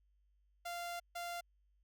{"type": "tone bursts at uneven times", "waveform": "sawtooth", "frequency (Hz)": 694, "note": "F5", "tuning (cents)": -11, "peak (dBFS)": -37, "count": 2, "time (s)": [[0.65, 1], [1.15, 1.41]], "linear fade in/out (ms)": 10, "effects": ["added 50 Hz sine -70 dBFS peak until 1.83 s"]}